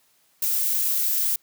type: noise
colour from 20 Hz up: violet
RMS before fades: -23 dBFS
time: 0.42-1.36 s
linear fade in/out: 5 ms
effects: white hiss -63 dBFS RMS until 1.42 s + high-pass 100 Hz 12 dB/octave